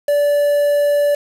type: tone with quantisation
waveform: triangle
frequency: 580 Hz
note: D5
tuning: 22 cents flat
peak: -10 dBFS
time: 0.08-1.15 s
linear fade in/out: 5 ms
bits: 5
effects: low-pass 12000 Hz 12 dB/octave